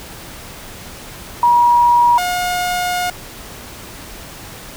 sine / sawtooth tone pair in turn, 958 / 717.7 Hz, A#5 / F5, +47 / +47 cents, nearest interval perfect fourth, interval 500 cents, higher first, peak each -8 / -13 dBFS, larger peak first, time 1.43-2.18 / 2.18-3.1 s, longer second, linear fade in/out 2 ms, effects pink hiss -34 dBFS RMS until 4.76 s

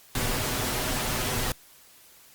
pink noise with comb filter, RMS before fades -28 dBFS, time 0.15-1.52 s, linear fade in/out 2 ms, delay 8 ms, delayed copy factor +0.55, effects white hiss -54 dBFS RMS until 2.34 s + Opus 48 kbps

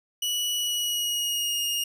sawtooth tone with pitch glide, 2940 to 2848 Hz, F#7 to F7, -12 to +33 cents, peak -22 dBFS, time 0.22-1.84 s, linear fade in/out 5 ms, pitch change -55 cents, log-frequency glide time 0.55-1.64 s, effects none

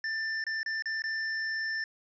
square tone with dropouts, 1779 Hz, A6, 19 cents sharp, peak -31 dBFS, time 0.04-1.84 s, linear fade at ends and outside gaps 2 ms, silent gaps 0.44-0.466 / 0.631-0.661 / 0.823-0.857 / 1.021-1.039 s, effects resampled to 16000 Hz + 11-bit

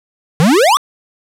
square exponential sweep, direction up, 145.5 to 1219 Hz, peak -8 dBFS, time 0.4-0.77 s, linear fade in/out 0 ms, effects low-pass 12000 Hz 12 dB/octave

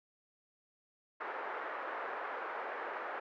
white band-pass noise, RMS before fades -41 dBFS, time 1.2-3.2 s, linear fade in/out 10 ms, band 400 to 1600 Hz, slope 24 dB/octave, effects none

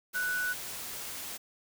sine tone in noise, 1482 Hz, F#6, 2 cents sharp, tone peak -29 dBFS, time 0.14-0.54 s, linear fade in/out 20 ms, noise white, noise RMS -40 dBFS, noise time 0.13-1.38 s, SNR +8 dB, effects none

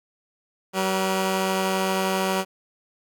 10% pulse tone pair together, 190 / 481.3 Hz, F#3 / B4, +46 / -45 cents, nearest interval octave + major third, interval 1609 cents, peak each -14 / -22 dBFS, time 0.73-2.45 s, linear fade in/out 50 ms, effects none

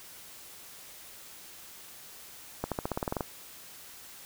accelerating click train, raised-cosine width 1 ms, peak -16 dBFS, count 11, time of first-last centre 2.64-3.208 s, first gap 77 ms, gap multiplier 0.93, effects white hiss -49 dBFS RMS until 4.25 s

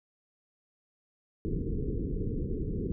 pink low-pass noise, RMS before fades -32 dBFS, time 1.45-2.92 s, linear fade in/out 0 ms, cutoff 470 Hz, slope 96 dB/octave, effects none

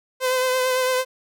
sawtooth tone with vibrato, 512 Hz, C5, 38 cents flat, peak -15 dBFS, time 0.2-1.05 s, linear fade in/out 50 ms, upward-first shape triangle, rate 8.9 Hz, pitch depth 28 cents each way, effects none

